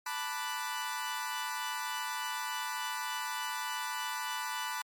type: chord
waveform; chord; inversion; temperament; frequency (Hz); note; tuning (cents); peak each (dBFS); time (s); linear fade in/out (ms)
sawtooth; B minor seventh; third; equal; 880 / 987.8 / 1174.7 / 1480; A5 / B5 / D6 / F#6; 0 / 0 / 0 / 0; -37 / -34 / -39 / -37; 0.06-4.82; 5
effects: MP3 96 kbps